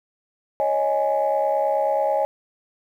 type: chord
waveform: sine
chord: C# suspended second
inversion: none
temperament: just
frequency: 554.4 / 623.7 / 831.5 Hz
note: C#5 / D#5 / G#5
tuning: 0 / +4 / +2 cents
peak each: -22 dBFS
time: 0.6-2.25 s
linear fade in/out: 0 ms
effects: tanh soft clip ceiling -11 dBFS + 9-bit